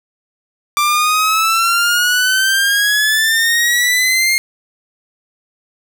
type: exponential sweep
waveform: sawtooth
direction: up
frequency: 1174.7 to 2137 Hz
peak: -8 dBFS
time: 0.77-4.38 s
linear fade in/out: 0 ms
effects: none